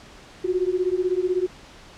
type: beating tone pair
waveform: sine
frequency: 357.5 / 373.5 Hz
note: F4 / F#4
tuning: +41 / +16 cents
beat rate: 16 Hz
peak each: -23 dBFS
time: 0.44-1.47 s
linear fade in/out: 10 ms
effects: pink hiss -46 dBFS RMS until 1.97 s + low-pass 6000 Hz 12 dB/octave